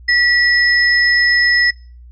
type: tone pair together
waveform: sine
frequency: 1940 / 5173 Hz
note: B6 / E8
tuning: -31 / -33 cents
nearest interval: octave + perfect fourth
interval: 1698 cents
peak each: -11 / -17 dBFS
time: 0.08-1.71 s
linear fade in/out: 10 ms
effects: noise-tail reverb RT60 0.4 s tail -25 dB re dry + added 60 Hz sine -36 dBFS peak until 2.11 s